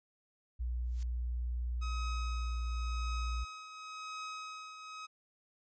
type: tone with pitch glide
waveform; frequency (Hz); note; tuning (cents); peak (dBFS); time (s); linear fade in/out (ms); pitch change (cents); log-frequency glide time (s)
sine; 60.4 to 59.91; B1 to A#1; -38 to +48; -33; 0.59-3.45; 20; -14; 0.85-2.52
type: noise with exponential growth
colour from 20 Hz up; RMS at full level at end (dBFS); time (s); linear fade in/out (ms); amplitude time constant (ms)
blue; -47; 0.82-1.03; 0; 44
type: tone with tremolo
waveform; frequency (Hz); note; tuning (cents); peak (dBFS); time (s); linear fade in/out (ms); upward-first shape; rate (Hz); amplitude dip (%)
sawtooth; 1269; D#6; +34; -36; 1.81-5.07; 20; triangle; 0.93; 60
effects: resampled to 16000 Hz